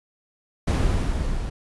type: noise with level ramp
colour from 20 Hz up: brown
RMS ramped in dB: -17 to -29 dBFS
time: 0.67-1.5 s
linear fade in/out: 10 ms
effects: resampled to 24000 Hz